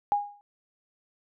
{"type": "tone with exponential decay", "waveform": "sine", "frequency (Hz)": 819, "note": "G#5", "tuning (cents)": -24, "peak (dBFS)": -18, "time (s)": [0.12, 0.41], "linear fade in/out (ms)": 0, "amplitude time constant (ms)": 62, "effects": []}